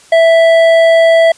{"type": "tone with hard clipping", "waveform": "triangle", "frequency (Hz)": 659.3, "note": "E5", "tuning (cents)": 0, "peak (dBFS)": -6, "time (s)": [0.12, 1.32], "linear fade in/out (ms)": 5, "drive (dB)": 13, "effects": ["white hiss -42 dBFS RMS until 1.37 s", "resampled to 22050 Hz"]}